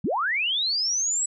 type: linear sweep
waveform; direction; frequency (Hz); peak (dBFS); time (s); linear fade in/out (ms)
sine; up; 129.9 to 7902; -22; 0.04-1.26; 5
effects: none